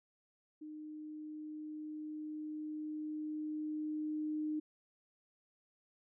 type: tone with level ramp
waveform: sine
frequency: 306 Hz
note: D#4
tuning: 29 cents flat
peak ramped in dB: -45 to -34 dBFS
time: 0.61-4.6 s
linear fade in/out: 10 ms
effects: none